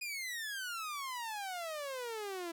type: exponential sweep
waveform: sawtooth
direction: down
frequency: 2489 to 329.6 Hz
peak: -35 dBFS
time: 0.01-2.52 s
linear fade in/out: 10 ms
effects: none